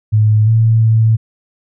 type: tone with pitch steps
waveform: sine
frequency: 107.5 / 112.4 / 111.6 Hz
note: A2 / A2 / A2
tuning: -40 / +37 / +25 cents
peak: -7 dBFS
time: 0.12-1.17 s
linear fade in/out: 20 ms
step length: 350 ms
effects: none